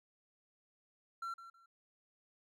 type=tone with echo; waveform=triangle; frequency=1358 Hz; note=F6; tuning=49 cents flat; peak=-37 dBFS; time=1.22-1.34 s; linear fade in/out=5 ms; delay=160 ms; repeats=2; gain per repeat=-12 dB; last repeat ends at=1.66 s; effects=none